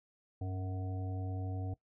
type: harmonic tone with a mistuned harmonic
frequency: 92.6 Hz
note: F#2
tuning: 2 cents sharp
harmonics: 1 / 3 / 5 / 7 / 8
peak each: -36 / -45 / -50 / -53 / -50 dBFS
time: 0.41-1.74 s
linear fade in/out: 5 ms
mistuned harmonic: 1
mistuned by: +67 cents
effects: noise-tail reverb RT60 0.1 s tail -18 dB re dry